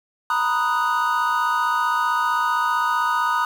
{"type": "chord", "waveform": "triangle", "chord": "B major seventh", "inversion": "third", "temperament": "equal", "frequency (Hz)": [932.3, 987.8, 1244.5, 1480], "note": ["A#5", "B5", "D#6", "F#6"], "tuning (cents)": [0, 0, 0, 0], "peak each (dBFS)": [-23, -23, -20, -24], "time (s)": [0.3, 3.45], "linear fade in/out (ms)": 2, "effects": ["7-bit"]}